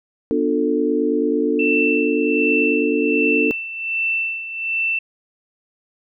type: chord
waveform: sine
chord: B half-diminished seventh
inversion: none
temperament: just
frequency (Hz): 246.9 / 296.3 / 355.6 / 444.5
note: B3 / D4 / F4 / A4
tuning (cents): 0 / +15 / +31 / +18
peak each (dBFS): -23 / -20 / -25 / -20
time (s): 0.31-3.51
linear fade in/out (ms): 0
type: tone with tremolo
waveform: sine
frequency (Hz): 2673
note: E7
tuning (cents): +23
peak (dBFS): -17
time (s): 1.59-4.99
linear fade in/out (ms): 5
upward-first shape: sine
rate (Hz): 1.3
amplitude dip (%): 70
effects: none